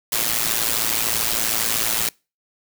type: noise with amplitude modulation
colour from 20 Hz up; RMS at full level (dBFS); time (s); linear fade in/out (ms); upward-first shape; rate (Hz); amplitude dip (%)
white; -18; 0.12-2.09; 5; sine; 113; 80
effects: noise-tail reverb RT60 0.3 s tail -26 dB re dry